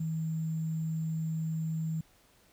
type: tone with sample-and-hold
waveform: sine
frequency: 160 Hz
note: D#3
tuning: 49 cents sharp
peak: -30 dBFS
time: 0-2.01 s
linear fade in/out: 5 ms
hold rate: 7350 Hz
effects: pink hiss -64 dBFS RMS until 2.52 s